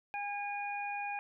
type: harmonic tone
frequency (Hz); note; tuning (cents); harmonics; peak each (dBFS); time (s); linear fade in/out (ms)
815; G#5; -33; 1 / 2 / 3; -37 / -46 / -40; 0.14-1.19; 0
effects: none